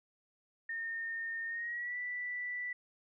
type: tone with pitch glide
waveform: sine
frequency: 1828 to 1970.6 Hz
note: A#6 to B6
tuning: -34 to -4 cents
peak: -36 dBFS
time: 0.69-2.73 s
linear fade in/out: 5 ms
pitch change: +130 cents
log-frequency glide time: 1.47-1.97 s
effects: none